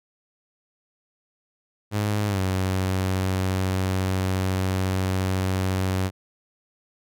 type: tone with pitch glide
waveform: sawtooth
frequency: 103.83 to 94.12 Hz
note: G#2 to F#2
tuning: 0 to +30 cents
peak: -18 dBFS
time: 1.91-6.11 s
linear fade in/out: 50 ms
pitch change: -170 cents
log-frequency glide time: 2.27-2.4 s
effects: none